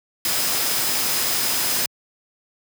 sine tone in noise, 5060 Hz, D#8, 28 cents sharp, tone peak -30 dBFS, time 0.25-1.86 s, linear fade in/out 2 ms, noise white, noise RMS -22 dBFS, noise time 0.25-1.86 s, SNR -11 dB, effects high-pass 100 Hz 12 dB/octave

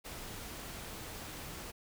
pink noise, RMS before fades -45 dBFS, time 0.04-1.72 s, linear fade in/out 20 ms, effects none

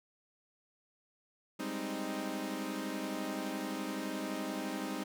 sawtooth chord, Ab major seventh, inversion third, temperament equal, 196 / 207.7 / 261.6 / 311.1 Hz, G3 / Ab3 / C4 / Eb4, 0 / 0 / 0 / 0 cents, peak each -39 / -40 / -37 / -36 dBFS, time 1.59-5.04 s, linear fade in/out 10 ms, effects none

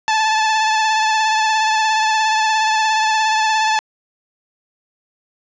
sawtooth tone with vibrato, 872 Hz, A5, 16 cents flat, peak -10 dBFS, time 0.08-3.79 s, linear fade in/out 0 ms, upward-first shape triangle, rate 17 Hz, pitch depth 34 cents each way, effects resampled to 16000 Hz + 8-bit

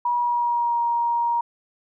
sine tone with pitch glide, 964 to 942.5 Hz, B5 to A#5, -42 to +19 cents, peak -19 dBFS, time 0.05-1.41 s, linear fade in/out 5 ms, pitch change -39 cents, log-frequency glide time 0.17-0.8 s, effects none

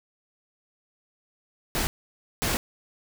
pink noise bursts at uneven times, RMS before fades -26 dBFS, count 2, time 1.75-1.87 / 2.42-2.57 s, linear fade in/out 0 ms, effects none

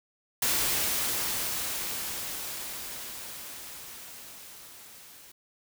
white noise with level ramp, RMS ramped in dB -26 to -51 dBFS, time 0.42-5.32 s, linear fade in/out 5 ms, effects none

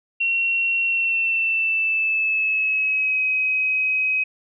sine tone with pitch glide, 2730 to 2533 Hz, F7 to D#7, -40 to +30 cents, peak -18 dBFS, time 0.2-4.24 s, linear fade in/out 10 ms, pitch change -130 cents, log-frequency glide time 0.84-3.22 s, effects none

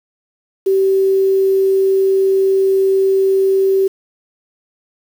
sine tone with quantisation, 385.7 Hz, G4, 28 cents flat, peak -10 dBFS, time 0.66-3.88 s, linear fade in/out 10 ms, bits 6, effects none

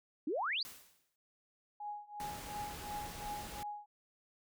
sine exponential sweep, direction up, 272.1 to 4900 Hz, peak -33 dBFS, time 0.27-0.63 s, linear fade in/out 5 ms
white noise with exponential decay, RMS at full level -47 dBFS, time 0.65-1.16 s, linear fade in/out 1 ms, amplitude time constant 110 ms
sine tone with tremolo, 830.6 Hz, G#5, in tune, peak -38 dBFS, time 1.8-3.86 s, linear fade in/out 5 ms, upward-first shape triangle, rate 2.8 Hz, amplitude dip 95%
pink noise, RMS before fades -47 dBFS, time 2.2-3.63 s, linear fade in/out 0 ms
effects none

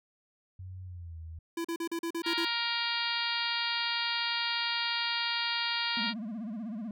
sine tone with pitch glide, 92.5 to 80.99 Hz, F#2 to E2, 0 to -30 cents, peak -40 dBFS, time 0.59-1.39 s, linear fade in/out 5 ms, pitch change -230 cents, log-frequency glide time 0.84-1.18 s
square tone bursts, 335 Hz, E4, 28 cents sharp, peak -32 dBFS, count 8, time 1.57-2.451 s, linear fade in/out 5 ms, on 76 ms, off 39 ms
harmonic tone, 468.6 Hz, A#4, 9 cents sharp, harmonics 2 / 3 / 4 / 5 / 6 / 7 / 8 / 9 / 10, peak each -38 / -38 / -38 / -38 / -38 / -38 / -38 / -38 / -38 dBFS, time 2.23-6.14 s, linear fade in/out 50 ms
triangle tone with vibrato, 220 Hz, A3, in tune, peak -33 dBFS, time 5.97-6.91 s, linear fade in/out 2 ms, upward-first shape sine, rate 16 Hz, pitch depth 160 cents each way
effects none

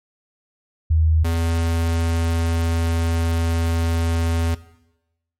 sine / square tone pair in turn, 79.5 / 83.18 Hz, D#2 / E2, +38 / +16 cents, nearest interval minor second, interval 78 cents, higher second, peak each -13 / -19 dBFS, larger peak first, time 0.9-1.24 / 1.24-4.55 s, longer second, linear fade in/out 10 ms, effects noise-tail reverb RT60 0.9 s tail -17 dB re dry + MP3 64 kbps

